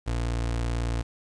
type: tone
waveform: 30% pulse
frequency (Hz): 58.1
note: A#1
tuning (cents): -5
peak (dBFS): -23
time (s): 0.06-1.03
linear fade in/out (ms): 20
effects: resampled to 22050 Hz + 9-bit